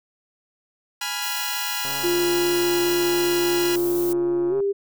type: chord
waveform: 10% pulse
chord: F diminished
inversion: first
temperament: equal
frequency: 830.6 / 987.8 / 1396.9 Hz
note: Ab5 / Cb6 / F6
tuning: 0 / 0 / 0 cents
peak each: -22 dBFS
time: 1.01-3.76 s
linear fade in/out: 5 ms
type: noise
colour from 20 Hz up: violet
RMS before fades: -32 dBFS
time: 1.22-4.13 s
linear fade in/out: 2 ms
type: click train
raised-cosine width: 1 ms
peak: -24 dBFS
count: 381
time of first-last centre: 1.85-4.604 s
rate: 138 Hz
type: tone with pitch glide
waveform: sine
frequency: 349.2 to 398.8 Hz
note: F4 to G4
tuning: 0 to +30 cents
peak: -19 dBFS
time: 2.03-4.73 s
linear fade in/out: 20 ms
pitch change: +230 cents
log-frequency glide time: 4.49-4.55 s
effects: none